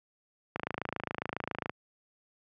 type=click train; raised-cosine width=0.5 ms; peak=-17 dBFS; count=32; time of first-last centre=0.56-1.696 s; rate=27.3 Hz; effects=high-pass 100 Hz 12 dB/octave